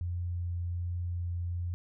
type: tone with vibrato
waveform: sine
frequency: 87.4 Hz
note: F2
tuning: 2 cents sharp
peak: -31 dBFS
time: 0.01-1.74 s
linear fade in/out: 0 ms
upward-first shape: triangle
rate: 1.3 Hz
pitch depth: 9 cents each way
effects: none